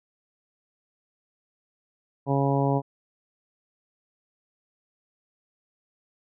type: harmonic tone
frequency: 138.59 Hz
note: C#3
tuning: in tune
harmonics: 1 / 2 / 3 / 4 / 5 / 6 / 7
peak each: -24 / -27 / -29 / -30 / -31 / -32 / -32 dBFS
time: 2.26-2.82 s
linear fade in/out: 50 ms
effects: none